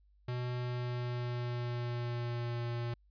square tone with pitch glide, 123.47 to 118.92 Hz, B2 to A#2, 0 to +35 cents, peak -35 dBFS, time 0.28-2.94 s, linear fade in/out 5 ms, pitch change -65 cents, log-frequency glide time 0.55-2.65 s, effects added 50 Hz sine -63 dBFS peak until 3.1 s + resampled to 11025 Hz

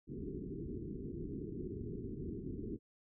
white low-pass noise, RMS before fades -43 dBFS, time 0.07-2.79 s, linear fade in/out 50 ms, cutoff 420 Hz, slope 96 dB/octave, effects none

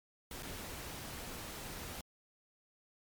pink noise with dropouts, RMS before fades -45 dBFS, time 0.31-2.01 s, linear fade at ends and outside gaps 2 ms, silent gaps 0.425-0.43 s, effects MP3 96 kbps

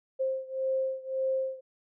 sine beating tone pair, 527 / 528.8 Hz, C5 / C5, +12 / +18 cents, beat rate 1.8 Hz, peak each -30 / -32 dBFS, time 0.19-1.61 s, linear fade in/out 20 ms, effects none

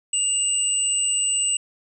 sine tone pair together, 2818 / 7998 Hz, F7 / B8, +15 / +21 cents, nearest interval octave + tritone, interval 1806 cents, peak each -26 / -20 dBFS, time 0.13-1.57 s, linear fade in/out 5 ms, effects none

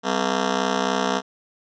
10% pulse ring-modulated tone, 227.4 Hz, A#3, 43 cents flat, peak -9 dBFS, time 0.03-1.22 s, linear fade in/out 50 ms, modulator 31.8 Hz, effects resampled to 16000 Hz

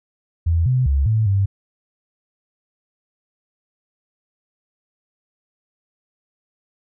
sine tone with pitch steps, 83.3 / 127.7 / 69.1 / 110 / 98.4 Hz, E2 / C3 / C#2 / A2 / G2, +19 / -42 / -5 / 0 / +7 cents, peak -14 dBFS, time 0.46-1.46 s, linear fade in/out 10 ms, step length 200 ms, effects none

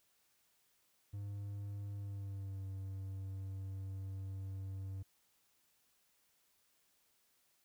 triangle tone with pitch glide, 101 to 96.22 Hz, G#2 to G2, -48 to -32 cents, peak -39 dBFS, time 1.13-5.03 s, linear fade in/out 10 ms, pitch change -84 cents, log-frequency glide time 1.93-2.65 s, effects white hiss -75 dBFS RMS until 7.64 s

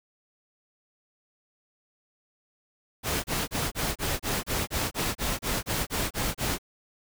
pink noise bursts, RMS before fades -28 dBFS, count 15, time 3.03-6.586 s, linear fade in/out 50 ms, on 210 ms, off 29 ms, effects none

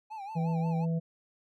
triangle tone with vibrato, 830.6 Hz, G#5, in tune, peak -36 dBFS, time 0.1-0.86 s, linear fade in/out 20 ms, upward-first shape sine, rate 5.6 Hz, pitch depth 120 cents each way
harmonic tone, 164.81 Hz, E3, in tune, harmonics 1 / 3 / 4, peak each -27 / -40 / -45 dBFS, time 0.35-1 s, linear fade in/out 20 ms
effects none

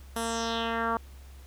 10% pulse tone with low-pass filter sweep, 229.1 Hz, A#3, 30 cents flat, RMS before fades -30 dBFS, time 0.16-0.97 s, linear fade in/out 2 ms, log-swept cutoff 12000 to 1100 Hz, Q 2.9, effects added 67 Hz sine -45 dBFS peak until 1.46 s + pink hiss -57 dBFS RMS until 1.46 s

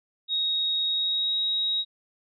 sine tone with pitch glide, 3765 to 3800 Hz, A#7 to A#7, +16 to +33 cents, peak -23 dBFS, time 0.28-1.85 s, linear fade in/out 50 ms, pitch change +17 cents, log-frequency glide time 0.85-1.35 s, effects none

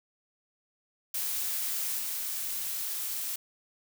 blue noise with level steps, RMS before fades -32 / -34 dBFS, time 1.14-3.36 s, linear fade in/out 5 ms, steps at 1.98 s, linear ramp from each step 20 ms, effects none

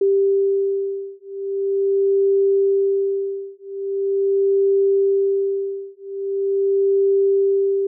sine beating tone pair, 393.1 / 393.52 Hz, G4 / G4, +5 / +7 cents, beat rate 0.42 Hz, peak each -19 dBFS, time 0.01-7.87 s, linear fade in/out 5 ms, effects none

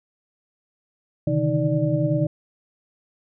sine tone cluster, 129.6 / 147.4 / 157.8 / 312 / 588 Hz, C3 / D3 / D#3 / D#4 / D5, -16 / +7 / +25 / +5 / +2 cents, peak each -25 dBFS, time 1.27-2.27 s, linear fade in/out 5 ms, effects none

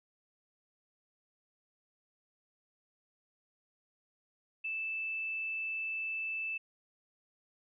sine tone, 2637 Hz, E7, in tune, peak -34 dBFS, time 4.64-6.58 s, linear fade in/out 10 ms, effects none

